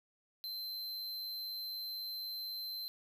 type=tone; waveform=square; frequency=4098 Hz; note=C8; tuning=37 cents flat; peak=-40 dBFS; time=0.44-2.88 s; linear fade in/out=0 ms; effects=none